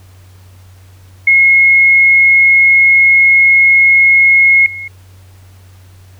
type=tone with level steps; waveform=sine; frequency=2164 Hz; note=C#7; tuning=42 cents flat; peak=-4 / -22 dBFS; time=1.27-4.88 s; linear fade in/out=5 ms; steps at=4.66 s; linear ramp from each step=2 ms; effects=added 93 Hz sine -37 dBFS peak until 6.19 s + pink hiss -48 dBFS RMS until 6.19 s